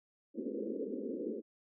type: band-pass noise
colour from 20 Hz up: pink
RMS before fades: -39 dBFS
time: 0.34-1.42 s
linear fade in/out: 50 ms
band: 210 to 520 Hz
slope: 96 dB/octave
effects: none